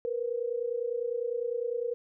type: tone pair together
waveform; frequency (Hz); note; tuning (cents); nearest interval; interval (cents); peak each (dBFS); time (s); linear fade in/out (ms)
sine; 466.2 / 496.1; A#4 / B4; 0 / +8; minor second; 108; -31 / -33; 0.05-1.94; 0
effects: none